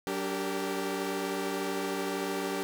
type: tone cluster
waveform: sawtooth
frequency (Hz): 189.2 / 288.3 / 391.6 / 460.2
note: F#3 / D4 / G4 / A#4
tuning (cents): +39 / -32 / -2 / -22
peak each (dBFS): -35 / -32 / -30 / -35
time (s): 0.07-2.63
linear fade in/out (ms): 0
effects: none